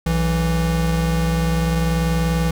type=tone pair together; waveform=square; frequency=61.73 / 164.81 Hz; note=B1 / E3; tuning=0 / 0 cents; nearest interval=octave + perfect fourth; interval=1700 cents; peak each=-22 / -19 dBFS; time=0.06-2.51 s; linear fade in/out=5 ms; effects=none